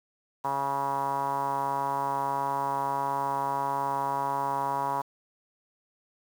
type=tone with low-pass filter; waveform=5% pulse; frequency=138.59 Hz; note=C#3; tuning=in tune; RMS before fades=-29 dBFS; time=0.44-5.02 s; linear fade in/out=10 ms; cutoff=960 Hz; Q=6.4; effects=8-bit